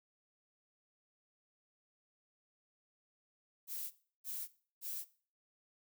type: noise bursts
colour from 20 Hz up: violet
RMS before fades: -42 dBFS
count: 3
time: 3.67-5.05 s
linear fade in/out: 50 ms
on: 240 ms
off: 330 ms
effects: noise-tail reverb RT60 0.4 s tail -17 dB re dry